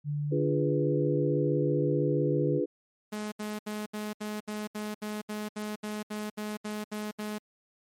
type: tone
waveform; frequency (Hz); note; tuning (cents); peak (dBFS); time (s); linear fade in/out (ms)
sine; 146.83; D3; 0; -28; 0.04-2.61; 50
type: chord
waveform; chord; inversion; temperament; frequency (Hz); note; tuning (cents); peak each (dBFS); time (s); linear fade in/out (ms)
sine; D diminished seventh; none; equal; 293.7 / 349.2 / 415.3 / 493.9; D4 / F4 / Ab4 / Cb5; 0 / 0 / 0 / 0; -31; 0.31-2.66; 20
type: tone bursts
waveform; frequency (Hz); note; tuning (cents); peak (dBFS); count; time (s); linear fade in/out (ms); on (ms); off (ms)
sawtooth; 211.4; G#3; +31; -29; 16; 3.12-7.385; 10; 200; 71
effects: MP3 64 kbps